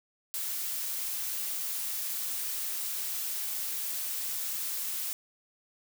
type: noise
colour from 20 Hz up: blue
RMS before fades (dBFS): -34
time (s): 0.34-5.13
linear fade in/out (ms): 0
effects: none